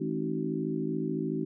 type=harmonic tone with a mistuned harmonic; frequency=53.8 Hz; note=A1; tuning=38 cents flat; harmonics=3 / 4 / 5 / 6 / 7; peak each=-35 / -35 / -35 / -35 / -35 dBFS; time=0-1.45 s; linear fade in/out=10 ms; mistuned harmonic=6; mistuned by=-50 cents; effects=none